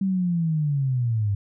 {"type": "linear sweep", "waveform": "sine", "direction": "down", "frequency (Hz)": [196, 98], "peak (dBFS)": -20, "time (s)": [0.01, 1.35], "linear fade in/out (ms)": 5, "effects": []}